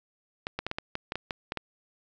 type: clicks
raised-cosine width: 0.3 ms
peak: -15 dBFS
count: 11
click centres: 0.469 / 0.59 / 0.666 / 0.714 / 0.785 / 0.954 / 1.121 / 1.156 / 1.308 / 1.521 / 1.573 s
effects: resampled to 16000 Hz + 7-bit